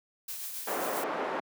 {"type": "noise with tremolo", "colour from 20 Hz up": "blue", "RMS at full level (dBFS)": -37, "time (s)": [0.28, 1.04], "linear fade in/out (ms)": 5, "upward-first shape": "triangle", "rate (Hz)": 7.5, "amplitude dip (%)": 40}
{"type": "band-pass noise", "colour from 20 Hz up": "pink", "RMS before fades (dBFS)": -33, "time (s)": [0.67, 1.4], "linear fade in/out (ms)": 5, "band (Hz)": [440, 1200], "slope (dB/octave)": 12}
{"effects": ["high-pass 200 Hz 12 dB/octave"]}